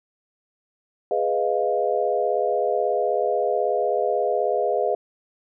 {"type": "chord", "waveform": "sine", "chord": "F half-diminished seventh", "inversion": "first", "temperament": "equal", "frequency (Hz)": [415.3, 493.9, 622.3, 698.5], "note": ["Ab4", "Cb5", "Eb5", "F5"], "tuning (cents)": [0, 0, 0, 0], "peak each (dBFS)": -25, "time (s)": [1.11, 4.95], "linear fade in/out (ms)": 2, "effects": []}